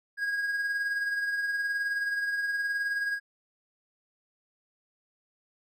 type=tone with tremolo; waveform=triangle; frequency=1640 Hz; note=G#6; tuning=22 cents flat; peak=-24 dBFS; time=0.17-3.2 s; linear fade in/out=50 ms; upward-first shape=sine; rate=19 Hz; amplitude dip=40%; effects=none